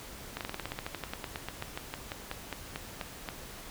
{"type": "slowing click train", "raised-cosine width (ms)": 0.3, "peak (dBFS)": -19, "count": 25, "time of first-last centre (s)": [0.37, 3.288], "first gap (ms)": 38, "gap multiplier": 1.09, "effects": ["pink hiss -46 dBFS RMS until 3.7 s"]}